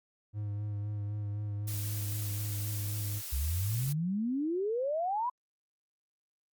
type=tone with vibrato; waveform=triangle; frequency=103.6 Hz; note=G#2; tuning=4 cents flat; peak=-31 dBFS; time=0.33-3.22 s; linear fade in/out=50 ms; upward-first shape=sine; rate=3.9 Hz; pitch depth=26 cents each way
type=noise; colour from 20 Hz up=blue; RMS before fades=-40 dBFS; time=1.67-3.93 s; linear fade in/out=10 ms
type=exponential sweep; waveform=sine; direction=up; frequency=62.7 to 1017 Hz; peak=-29 dBFS; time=3.32-5.3 s; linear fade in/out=10 ms
effects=Opus 48 kbps